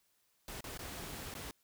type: noise with dropouts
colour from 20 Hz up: pink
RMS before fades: -45 dBFS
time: 0.48-1.51 s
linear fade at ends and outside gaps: 1 ms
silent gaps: 0.607-0.641 / 0.775-0.791 / 1.34-1.351 s
effects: white hiss -75 dBFS RMS until 1.63 s